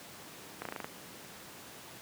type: slowing click train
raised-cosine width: 0.5 ms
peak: -22 dBFS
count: 7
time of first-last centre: 0.62-0.844 s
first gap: 33 ms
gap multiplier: 1.05
effects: pink hiss -49 dBFS RMS until 2.01 s + high-pass 150 Hz 12 dB/octave